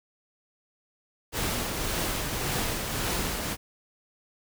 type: noise with tremolo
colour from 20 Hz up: pink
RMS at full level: -28 dBFS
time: 1.32-3.57 s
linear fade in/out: 50 ms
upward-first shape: triangle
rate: 1.8 Hz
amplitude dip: 40%
effects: none